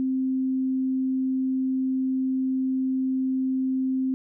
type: tone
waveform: sine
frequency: 261.6 Hz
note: C4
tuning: in tune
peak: -22 dBFS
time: 0-4.14 s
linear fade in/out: 0 ms
effects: none